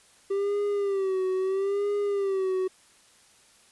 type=tone with vibrato; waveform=triangle; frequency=391.2 Hz; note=G4; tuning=4 cents flat; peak=-22 dBFS; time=0.3-2.68 s; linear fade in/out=10 ms; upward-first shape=sine; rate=0.76 Hz; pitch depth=79 cents each way; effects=white hiss -58 dBFS RMS until 3.71 s + resampled to 24000 Hz